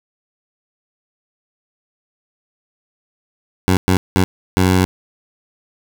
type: tone bursts at uneven times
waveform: 15% pulse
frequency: 92.5 Hz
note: F#2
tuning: in tune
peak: -5 dBFS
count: 4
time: 3.68-3.77 / 3.88-3.97 / 4.16-4.24 / 4.57-4.85 s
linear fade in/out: 0 ms
effects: none